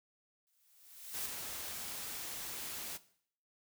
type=noise with exponential growth; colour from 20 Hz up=blue; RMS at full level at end=-39 dBFS; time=0.47-1.26 s; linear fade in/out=0 ms; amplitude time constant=170 ms
type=noise; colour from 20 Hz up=white; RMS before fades=-43 dBFS; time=1.13-2.98 s; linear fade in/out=20 ms
effects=noise-tail reverb RT60 0.6 s tail -17 dB re dry